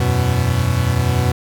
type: chord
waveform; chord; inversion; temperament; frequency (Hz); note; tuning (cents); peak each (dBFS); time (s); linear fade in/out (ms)
40% pulse; E suspended second; none; equal; 82.41 / 92.5 / 123.47; E2 / F#2 / B2; 0 / 0 / 0; -21 / -18 / -16; 0-1.32; 5
effects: none